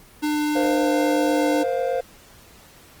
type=tone; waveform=square; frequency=299.7 Hz; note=D4; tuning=35 cents sharp; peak=-21 dBFS; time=0.22-1.64 s; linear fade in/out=20 ms
type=chord; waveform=triangle; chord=Bb suspended second; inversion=none; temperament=equal with one note detuned; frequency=475.1 / 523.3 / 698.5 Hz; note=Bb4 / C5 / F5; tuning=+33 / 0 / 0 cents; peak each=-25 / -21 / -25 dBFS; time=0.55-2.01 s; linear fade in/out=10 ms
effects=pink hiss -49 dBFS RMS until 3 s + Opus 24 kbps